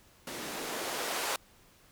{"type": "noise with band-pass filter sweep", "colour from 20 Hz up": "blue", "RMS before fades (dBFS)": -36, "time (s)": [0.27, 1.36], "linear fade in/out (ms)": 2, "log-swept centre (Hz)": [220, 660], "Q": 1.1, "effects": ["pink hiss -61 dBFS RMS until 1.91 s"]}